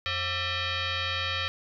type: tone with frequency modulation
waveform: sine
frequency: 715 Hz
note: F5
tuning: 41 cents sharp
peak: -27 dBFS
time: 0.06-1.48 s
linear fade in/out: 0 ms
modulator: 626 Hz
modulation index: 5.7
effects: none